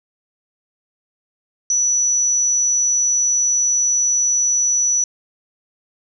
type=tone; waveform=sine; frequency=5920 Hz; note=F#8; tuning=in tune; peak=-14 dBFS; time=1.7-5.04 s; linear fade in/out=2 ms; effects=none